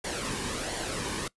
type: noise with flanger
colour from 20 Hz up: pink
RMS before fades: -33 dBFS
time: 0.04-1.28 s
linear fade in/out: 5 ms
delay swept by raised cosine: 0.77 to 1.53 ms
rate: 1.4 Hz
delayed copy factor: -0.55
effects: noise-tail reverb RT60 0.1 s tail -21 dB re dry + resampled to 24000 Hz